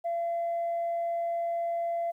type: tone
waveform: sine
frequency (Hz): 681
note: F5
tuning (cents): -44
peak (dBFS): -26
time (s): 0.04-2.12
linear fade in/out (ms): 20
effects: tanh soft clip ceiling -25 dBFS + 11-bit